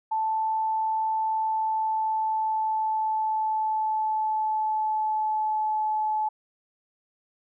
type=tone with pitch glide; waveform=sine; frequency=879 to 861.4 Hz; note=A5 to A5; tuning=-2 to -37 cents; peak=-23 dBFS; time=0.11-6.29 s; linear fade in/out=10 ms; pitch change=-35 cents; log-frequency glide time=1.26-5.88 s; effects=none